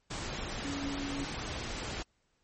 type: tone in noise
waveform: sine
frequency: 280 Hz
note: C#4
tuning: 18 cents sharp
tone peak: -36 dBFS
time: 0.64-1.25 s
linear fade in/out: 10 ms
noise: pink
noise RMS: -38 dBFS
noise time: 0.1-2.03 s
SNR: -1 dB
effects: pink hiss -75 dBFS RMS until 2.43 s + MP3 32 kbps